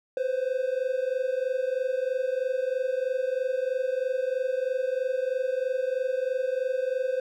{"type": "tone pair together", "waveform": "triangle", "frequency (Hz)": [505, 528.1], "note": ["B4", "C5"], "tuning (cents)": [39, 16], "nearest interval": "minor second", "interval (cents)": 77, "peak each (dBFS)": -26, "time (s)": [0.17, 7.2], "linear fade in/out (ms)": 2, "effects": []}